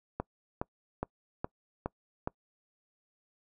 click train, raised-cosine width 1 ms, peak -18 dBFS, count 6, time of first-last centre 0.2-2.275 s, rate 2.41 Hz, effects noise-tail reverb RT60 0.1 s tail -25 dB re dry

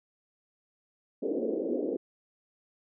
white band-pass noise, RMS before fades -31 dBFS, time 1.22-1.97 s, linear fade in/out 10 ms, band 240 to 510 Hz, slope 48 dB/octave, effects none

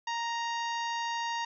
harmonic tone, 933 Hz, A#5, 1 cent sharp, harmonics 1 / 2 / 3 / 4 / 5 / 6 / 7, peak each -32 / -38 / -42 / -44 / -46 / -48 / -49 dBFS, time 0.07-1.45 s, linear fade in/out 5 ms, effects none

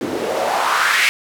white noise with band-pass filter sweep, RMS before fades -18 dBFS, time 0.01-1.09 s, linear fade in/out 0 ms, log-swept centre 280 to 2300 Hz, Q 3, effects none

